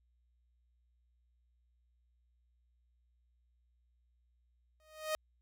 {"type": "tone with exponential growth", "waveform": "sawtooth", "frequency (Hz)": 622.3, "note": "D#5", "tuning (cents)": 0, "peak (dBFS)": -27, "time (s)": [4.8, 5.15], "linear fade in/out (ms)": 0, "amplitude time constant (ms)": 76, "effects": ["added 60 Hz sine -70 dBFS peak until 5.41 s"]}